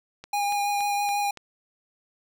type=click train; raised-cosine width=0.2 ms; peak=-23 dBFS; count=5; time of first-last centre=0.24-1.373 s; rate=3.53 Hz
type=tone with vibrato; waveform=square; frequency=815 Hz; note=G#5; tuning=33 cents flat; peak=-24 dBFS; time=0.33-1.31 s; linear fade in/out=5 ms; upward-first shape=triangle; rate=6.1 Hz; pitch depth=16 cents each way
effects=none